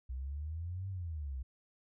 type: exponential two-way sweep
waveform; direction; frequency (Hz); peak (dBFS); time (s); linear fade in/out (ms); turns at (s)
sine; up then down; 62 to 98 to 62; -37; 0.09-1.43; 10; 0.89
effects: none